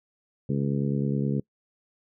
harmonic tone, 69.6 Hz, C#2, 8 cents sharp, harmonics 2 / 3 / 4 / 5 / 6 / 7, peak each -26 / -28 / -33 / -38 / -35 / -39 dBFS, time 0.49-1.4 s, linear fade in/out 5 ms, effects noise-tail reverb RT60 0.1 s tail -25 dB re dry

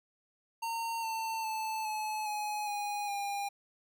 square tone with pitch steps, 916 / 896.6 / 877.7 / 859.1 / 840.9 / 823.2 / 805.8 Hz, A#5 / A5 / A5 / A5 / G#5 / G#5 / G5, -31 / +32 / -5 / -42 / +21 / -16 / +48 cents, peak -34 dBFS, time 0.62-3.49 s, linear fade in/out 10 ms, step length 410 ms, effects none

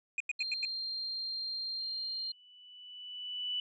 triangle tone bursts, 2470 Hz, D#7, 13 cents flat, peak -29 dBFS, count 5, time 0.18-0.651 s, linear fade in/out 2 ms, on 23 ms, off 89 ms
sine tone, 4186 Hz, C8, in tune, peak -35 dBFS, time 0.39-2.32 s, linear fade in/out 5 ms
sine tone with exponential growth, 2972 Hz, F#7, 7 cents sharp, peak -31 dBFS, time 1.8-3.6 s, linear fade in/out 2 ms, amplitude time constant 390 ms
effects resampled to 24000 Hz

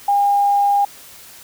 sine tone, 808 Hz, G#5, 48 cents flat, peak -12 dBFS, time 0.08-0.85 s, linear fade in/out 5 ms, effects white hiss -41 dBFS RMS until 1.43 s

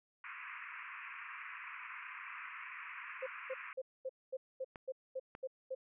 white band-pass noise, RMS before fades -48 dBFS, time 0.24-3.73 s, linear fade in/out 2 ms, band 1000 to 2600 Hz, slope 96 dB/octave
sine tone bursts, 523.3 Hz, C5, in tune, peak -37 dBFS, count 10, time 3.22-5.75 s, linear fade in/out 10 ms, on 46 ms, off 230 ms
clicks, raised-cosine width 0.5 ms, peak -32 dBFS, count 2, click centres 4.758 / 5.351 s
effects none

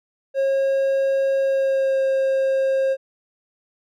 triangle tone with pitch glide, 542 to 535.2 Hz, C#5 to C5, -39 to +39 cents, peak -15 dBFS, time 0.34-2.97 s, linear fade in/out 50 ms, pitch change -22 cents, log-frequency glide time 1.38-2.02 s, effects none

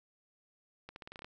accelerating click train, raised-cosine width 0.3 ms, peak -30 dBFS, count 9, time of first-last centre 0.89-1.245 s, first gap 71 ms, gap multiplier 0.86, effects none

